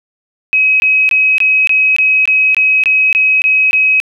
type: tone bursts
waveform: sine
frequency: 2544 Hz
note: D#7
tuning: 38 cents sharp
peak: -7 dBFS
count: 12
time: 0.53-4.001 s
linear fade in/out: 0 ms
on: 270 ms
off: 21 ms
effects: none